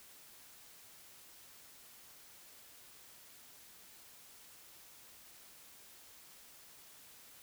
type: silence
effects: white hiss -58 dBFS RMS until 7.42 s